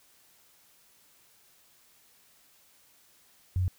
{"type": "tone", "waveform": "sine", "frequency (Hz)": 91.5, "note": "F#2", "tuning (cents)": -19, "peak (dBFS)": -24, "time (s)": [3.56, 3.68], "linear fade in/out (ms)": 0, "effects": ["white hiss -62 dBFS RMS until 3.78 s"]}